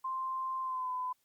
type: tone with pitch glide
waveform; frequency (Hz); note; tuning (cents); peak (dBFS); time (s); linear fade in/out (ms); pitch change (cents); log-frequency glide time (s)
sine; 1046.5 to 1008.5; C6 to B5; 0 to +36; -33; 0.04-1.13; 10; -64; 0.62-0.91
effects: white hiss -75 dBFS RMS until 1.24 s + Opus 48 kbps